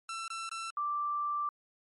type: tone bursts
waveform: sawtooth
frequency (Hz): 1340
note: E6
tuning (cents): +28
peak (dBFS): -33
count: 3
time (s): 0.09-0.704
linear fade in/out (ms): 2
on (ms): 190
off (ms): 22
type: tone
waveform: sine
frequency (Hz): 1174.7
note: D6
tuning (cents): 0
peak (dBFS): -30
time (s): 0.77-1.49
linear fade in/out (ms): 2
effects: MP3 48 kbps